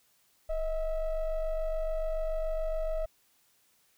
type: ring-modulated tone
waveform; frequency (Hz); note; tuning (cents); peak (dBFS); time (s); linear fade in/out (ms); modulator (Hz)
triangle; 329.5; E4; -1; -23; 0.49-3.06; 10; 306
effects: tanh soft clip ceiling -19 dBFS + white hiss -68 dBFS RMS until 3.97 s